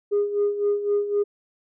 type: tone with tremolo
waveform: sine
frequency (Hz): 409.6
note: G#4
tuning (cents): -24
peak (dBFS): -16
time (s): 0.11-1.24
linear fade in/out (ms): 20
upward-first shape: sine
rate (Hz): 3.9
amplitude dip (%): 70
effects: tanh soft clip ceiling -15 dBFS